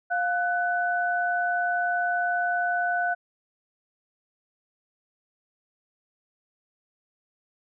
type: tone pair together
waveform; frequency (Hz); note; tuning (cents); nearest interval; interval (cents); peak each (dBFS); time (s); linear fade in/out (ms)
sine; 705.5 / 1495; F5 / F#6; +17 / +17; octave + minor second; 1300; -25 / -26; 0.1-3.15; 20
effects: none